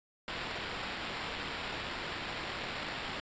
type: noise with sample-and-hold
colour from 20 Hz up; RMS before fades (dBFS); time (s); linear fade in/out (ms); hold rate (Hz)
blue; -39; 0.28-3.2; 0; 6300
effects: resampled to 16000 Hz